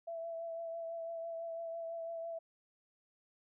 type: tone with vibrato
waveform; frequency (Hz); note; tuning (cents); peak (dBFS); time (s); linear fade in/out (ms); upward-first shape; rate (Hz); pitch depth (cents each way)
sine; 665; E5; +15; -39; 0.07-2.39; 10; triangle; 6; 25
effects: none